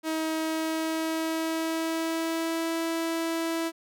sawtooth tone with pitch glide, 318.2 to 329.2 Hz, D#4 to E4, +39 to -2 cents, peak -23 dBFS, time 0.03-3.72 s, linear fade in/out 50 ms, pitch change +59 cents, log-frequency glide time 0.33-2.76 s, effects none

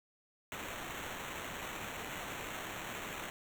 violet noise with sample-and-hold, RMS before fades -43 dBFS, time 0.52-3.3 s, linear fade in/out 0 ms, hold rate 4900 Hz, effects none

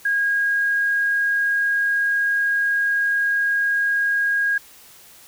sine tone, 1634 Hz, G#6, 29 cents flat, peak -17 dBFS, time 0.05-4.58 s, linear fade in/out 5 ms, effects white hiss -47 dBFS RMS until 5.27 s

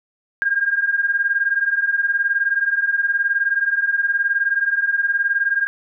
sine beating tone pair, 1600 / 1619 Hz, G6 / G#6, +35 / -45 cents, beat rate 19 Hz, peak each -21 / -18 dBFS, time 0.42-5.67 s, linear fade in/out 0 ms, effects none

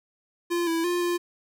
square tone with pitch steps, 345.8 / 330.1 / 351.9 / 349.3 Hz, F4 / E4 / F4 / F4, -17 / +2 / +13 / 0 cents, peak -24 dBFS, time 0.5-1.18 s, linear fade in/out 20 ms, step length 170 ms, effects none

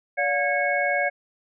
sine tone cluster, 575 / 715 / 1639 / 2199 Hz, D5 / F5 / G#6 / C#7, -37 / +41 / -23 / -14 cents, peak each -26 dBFS, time 0.17-1.1 s, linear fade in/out 20 ms, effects none

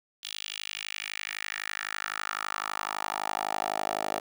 10% pulse tone with high-pass filter sweep, 51.91 Hz, G#1, in tune, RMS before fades -34 dBFS, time 0.23-4.2 s, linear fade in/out 5 ms, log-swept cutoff 3400 to 570 Hz, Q 2.8, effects none

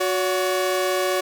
sawtooth tone pair together, 366.9 / 568 Hz, F#4 / C#5, -15 / +42 cents, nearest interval minor sixth, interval 757 cents, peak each -19 dBFS, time 0-1.21 s, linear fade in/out 10 ms, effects none

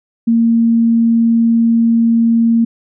sine tone, 230.2 Hz, A#3, 22 cents flat, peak -8 dBFS, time 0.27-2.65 s, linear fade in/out 10 ms, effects none

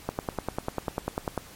click train, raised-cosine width 1 ms, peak -13 dBFS, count 14, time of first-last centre 0.09-1.377 s, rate 10.1 Hz, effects pink hiss -48 dBFS RMS until 1.55 s + MP3 64 kbps

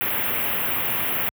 white band-stop noise, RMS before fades -24 dBFS, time 0.01-1.29 s, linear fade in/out 0 ms, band 3100 to 12000 Hz, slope 48 dB/octave, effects high-pass 60 Hz 12 dB/octave

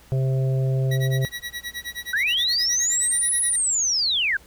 harmonic tone, 132.2 Hz, C3, 18 cents sharp, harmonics 1 / 3 / 4 / 5, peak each -19 / -32 / -34 / -37 dBFS, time 0.12-1.25 s, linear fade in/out 0 ms
25% pulse tone with tremolo, 1927 Hz, B6, 43 cents flat, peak -24 dBFS, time 0.91-3.56 s, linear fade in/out 5 ms, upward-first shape sine, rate 9.5 Hz, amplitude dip 100%
sine linear two-way sweep, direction up then down, 1480 to 10600 to 1480 Hz, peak -19 dBFS, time 2.13-4.37 s, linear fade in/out 5 ms, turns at 3.38 s
effects added 60 Hz sine -52 dBFS peak until 4.46 s + pink hiss -52 dBFS RMS until 4.46 s

